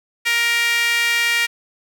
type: tone with high-pass filter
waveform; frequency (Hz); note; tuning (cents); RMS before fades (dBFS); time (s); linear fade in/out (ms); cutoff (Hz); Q
sawtooth; 468.7; A#4; +9; -18; 0.25-1.47; 20; 2100; 3.9
effects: none